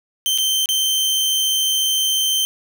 sawtooth tone with dropouts, 3113 Hz, G7, 13 cents flat, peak -13 dBFS, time 0.26-2.45 s, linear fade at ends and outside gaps 0 ms, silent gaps 0.377-0.384 / 0.658-0.689 s, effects none

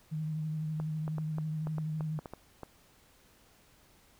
sine tone with vibrato, 155.56 Hz, D#3, in tune, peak -32 dBFS, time 0.11-2.2 s, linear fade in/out 20 ms, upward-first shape triangle, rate 12 Hz, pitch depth 33 cents each way
clicks, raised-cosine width 1 ms, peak -27 dBFS, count 11, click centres 0.8 / 1.079 / 1.183 / 1.384 / 1.671 / 1.783 / 2.008 / 2.19 / 2.258 / 2.336 / 2.633 s
effects pink hiss -63 dBFS RMS until 4.19 s

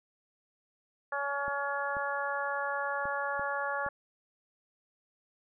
harmonic tone, 281.9 Hz, C#4, 29 cents sharp, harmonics 2 / 3 / 4 / 5 / 6, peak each -37 / -37 / -37 / -37 / -37 dBFS, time 1.12-3.89 s, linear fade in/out 5 ms
clicks, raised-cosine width 3 ms, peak -33 dBFS, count 5, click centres 1.481 / 1.968 / 3.055 / 3.395 / 3.864 s
effects none

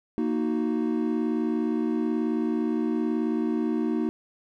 triangle chord, D# minor, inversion second, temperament equal, 233.1 / 311.1 / 370 Hz, A#3 / D#4 / F#4, 0 / 0 / 0 cents, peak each -25 / -25 / -29 dBFS, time 0.18-4.09 s, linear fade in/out 0 ms, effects none

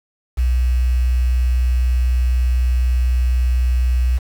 sine tone with quantisation, 62 Hz, B1, 7 cents sharp, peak -13 dBFS, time 0.37-4.19 s, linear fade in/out 20 ms, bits 6, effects none

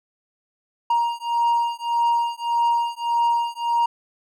triangle beating tone pair, 939 / 940.7 Hz, A#5 / A#5, +12 / +15 cents, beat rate 1.7 Hz, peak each -20 dBFS, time 0.9-3.86 s, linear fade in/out 5 ms, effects none

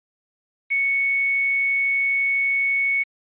sine tone with quantisation, 2217 Hz, C#7, in tune, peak -18 dBFS, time 0.7-3.04 s, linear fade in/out 20 ms, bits 6, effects resampled to 8000 Hz

